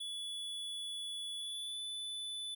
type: tone with pitch glide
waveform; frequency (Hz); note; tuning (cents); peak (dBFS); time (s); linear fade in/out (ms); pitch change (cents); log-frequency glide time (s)
square; 3420 to 3490; A7 to A7; -50 to -15; -40; 0-2.55; 10; +35; 1.38-1.81
effects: none